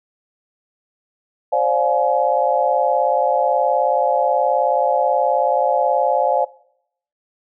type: chord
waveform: sine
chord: D half-diminished seventh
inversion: third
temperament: just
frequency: 528.6 / 587.3 / 704.8 / 845.8 Hz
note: C5 / D5 / F5 / Ab5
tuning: +18 / 0 / +16 / +31 cents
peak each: -20 dBFS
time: 1.52-6.45 s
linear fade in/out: 10 ms
effects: noise-tail reverb RT60 0.7 s tail -21 dB re dry